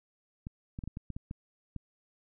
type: clicks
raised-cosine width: 5 ms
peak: -26 dBFS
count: 9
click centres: 0.469 / 0.789 / 0.838 / 0.876 / 0.971 / 1.103 / 1.165 / 1.311 / 1.763 s
effects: none